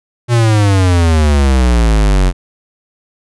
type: exponential sweep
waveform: square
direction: down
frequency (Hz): 122 to 44.32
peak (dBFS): -8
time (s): 0.28-2.33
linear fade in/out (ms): 50
effects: resampled to 24000 Hz